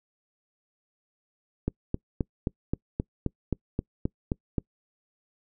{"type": "click train", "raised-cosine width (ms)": 3, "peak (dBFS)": -13, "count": 12, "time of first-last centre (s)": [1.68, 4.582], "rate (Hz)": 3.79, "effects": ["noise-tail reverb RT60 0.1 s tail -26 dB re dry"]}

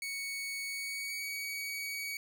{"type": "tone with pitch glide", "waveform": "sawtooth", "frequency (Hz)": [2225, 2256], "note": ["C#7", "C#7"], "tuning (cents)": [6, 30], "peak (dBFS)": -33, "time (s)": [0.02, 2.17], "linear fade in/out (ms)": 2, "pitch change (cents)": 24, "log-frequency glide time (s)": [0.66, 1.28], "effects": []}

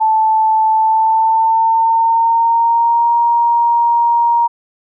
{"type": "tone with pitch glide", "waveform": "sine", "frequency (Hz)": [877, 939.9], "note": ["A5", "A#5"], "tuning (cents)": [-6, 14], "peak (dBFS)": -9, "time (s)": [0, 4.48], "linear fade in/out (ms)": 20, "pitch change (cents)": 120, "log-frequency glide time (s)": [0.72, 3.14], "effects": []}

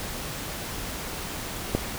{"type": "click", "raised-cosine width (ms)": 2, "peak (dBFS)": -8, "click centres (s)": 1.75, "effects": ["pink hiss -34 dBFS RMS until 1.98 s"]}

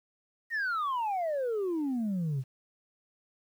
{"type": "exponential sweep", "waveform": "sine", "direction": "down", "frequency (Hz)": [1899, 125.3], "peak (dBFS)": -26, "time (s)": [0.5, 2.44], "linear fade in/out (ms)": 50, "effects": ["tanh soft clip ceiling -27 dBFS", "10-bit"]}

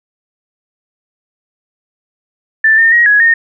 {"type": "tone with pitch steps", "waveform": "sine", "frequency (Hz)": [1768, 1817, 1891, 1673, 1838], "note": ["A6", "A#6", "A#6", "G#6", "A#6"], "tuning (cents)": [8, -45, 24, 12, -25], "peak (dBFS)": -5, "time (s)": [2.64, 3.34], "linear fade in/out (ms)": 5, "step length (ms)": 140, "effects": []}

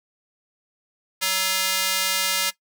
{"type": "tone with high-pass filter", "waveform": "square", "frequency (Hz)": 189.2, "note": "F#3", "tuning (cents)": 39, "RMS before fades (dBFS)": -23, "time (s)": [1.21, 2.51], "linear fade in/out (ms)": 20, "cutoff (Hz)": 2000, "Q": 0.65, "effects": ["noise-tail reverb RT60 0.1 s tail -17 dB re dry"]}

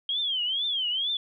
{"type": "tone with vibrato", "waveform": "sine", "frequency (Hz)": 3204, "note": "G7", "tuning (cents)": 37, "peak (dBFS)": -25, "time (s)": [0.09, 1.17], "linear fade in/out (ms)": 2, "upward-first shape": "triangle", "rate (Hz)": 2.2, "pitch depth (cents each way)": 210, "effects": []}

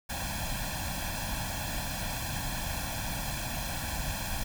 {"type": "noise with comb filter", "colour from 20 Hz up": "pink", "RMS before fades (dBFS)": -34, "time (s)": [0.09, 4.44], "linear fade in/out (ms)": 10, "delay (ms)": 1.2, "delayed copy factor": 0.95, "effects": []}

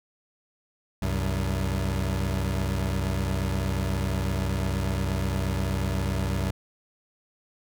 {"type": "tone pair together", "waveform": "25% pulse", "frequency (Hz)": [65.9, 94.7], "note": ["C2", "F#2"], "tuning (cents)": [13, 41], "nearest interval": "tritone", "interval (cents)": 628, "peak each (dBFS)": -24, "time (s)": [1.02, 6.51], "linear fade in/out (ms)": 5, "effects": []}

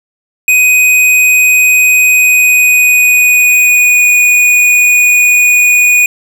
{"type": "tone with pitch glide", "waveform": "square", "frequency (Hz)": [2500, 2466], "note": ["D#7", "D#7"], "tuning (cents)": [8, -16], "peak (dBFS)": -5, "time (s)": [0.48, 6.06], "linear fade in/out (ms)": 2, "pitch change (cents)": -24, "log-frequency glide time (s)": [2.14, 4.12], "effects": []}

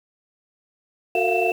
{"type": "tone cluster", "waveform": "sine", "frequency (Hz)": [366.5, 452.9, 680, 709, 2667], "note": ["F#4", "A#4", "F5", "F5", "E7"], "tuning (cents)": [-16, -50, -46, 26, 20], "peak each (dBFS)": -24, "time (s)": [1.15, 1.52], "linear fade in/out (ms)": 2, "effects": ["tanh soft clip ceiling -7 dBFS", "7-bit"]}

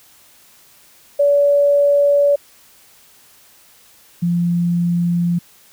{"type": "tone pair in turn", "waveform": "sine", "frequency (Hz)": [572, 173.03], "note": ["D5", "F3"], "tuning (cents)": [-46, -16], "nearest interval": "octave + major sixth", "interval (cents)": 2070, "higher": "first", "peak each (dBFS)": [-10, -14], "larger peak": "first", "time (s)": [[1.19, 2.36], [4.22, 5.39]], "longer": "neither", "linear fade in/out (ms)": 10, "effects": ["white hiss -49 dBFS RMS until 5.72 s"]}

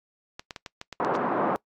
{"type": "clicks", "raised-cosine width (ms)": 0.2, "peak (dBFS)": -19, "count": 8, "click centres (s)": [0.395, 0.508, 0.562, 0.662, 0.814, 0.927, 1.048, 1.152]}
{"type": "band-pass noise", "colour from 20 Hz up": "white", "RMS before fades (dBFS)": -26, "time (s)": [1, 1.56], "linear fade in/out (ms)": 0, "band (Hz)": [180, 1100], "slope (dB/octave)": 24}
{"effects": ["noise-tail reverb RT60 0.1 s tail -22 dB re dry", "AAC 64 kbps"]}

